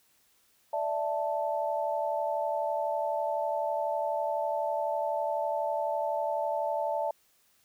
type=chord; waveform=sine; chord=D suspended second; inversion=none; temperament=equal; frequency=587.3 / 659.3 / 880 Hz; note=D5 / E5 / A5; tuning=0 / 0 / 0 cents; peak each=-32 dBFS; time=0.73-7.11 s; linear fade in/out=5 ms; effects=white hiss -67 dBFS RMS until 7.64 s